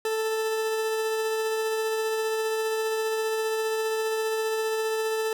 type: tone with tremolo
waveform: 40% pulse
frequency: 440.4 Hz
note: A4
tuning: 2 cents sharp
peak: -23 dBFS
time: 0.05-5.33 s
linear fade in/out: 2 ms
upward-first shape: triangle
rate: 15 Hz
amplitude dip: 25%
effects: none